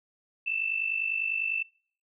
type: tone pair together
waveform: sine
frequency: 2620 / 2670 Hz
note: E7 / E7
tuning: -11 / +22 cents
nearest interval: unison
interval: 33 cents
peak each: -31 / -29 dBFS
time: 0.46-1.63 s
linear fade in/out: 10 ms
effects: noise-tail reverb RT60 0.5 s tail -24 dB re dry